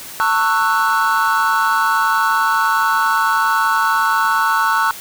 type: chord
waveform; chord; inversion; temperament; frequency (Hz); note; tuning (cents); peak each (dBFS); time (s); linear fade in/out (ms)
triangle; F# minor seventh; first; equal with one note detuned; 896.9 / 1108.7 / 1318.5 / 1480; A5 / C#6 / E6 / F#6; +33 / 0 / 0 / 0; -17; 0.2-4.91; 0
effects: white hiss -33 dBFS RMS until 5 s